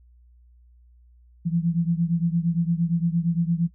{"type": "beating tone pair", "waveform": "sine", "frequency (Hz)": [166.2, 174.9], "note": ["E3", "F3"], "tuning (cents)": [15, 3], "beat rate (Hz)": 8.7, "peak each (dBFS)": [-22, -24], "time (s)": [1.45, 3.68], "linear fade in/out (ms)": 20, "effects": ["noise-tail reverb RT60 0.1 s tail -19 dB re dry", "added 60 Hz sine -51 dBFS peak until 3.74 s"]}